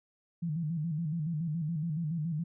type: tone with vibrato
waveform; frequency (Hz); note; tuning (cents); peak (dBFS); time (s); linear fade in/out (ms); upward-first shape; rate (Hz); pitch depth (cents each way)
sine; 160; D#3; +49; -30; 0.42-2.44; 10; square; 7.1; 100
effects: none